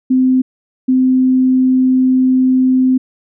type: tone pair in turn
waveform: sine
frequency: 257.9 / 257.9 Hz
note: C4 / C4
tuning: -25 / -25 cents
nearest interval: unison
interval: 0 cents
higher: neither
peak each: -8 dBFS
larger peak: neither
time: 0.1-0.42 / 0.88-2.98 s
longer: second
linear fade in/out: 10 ms
effects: none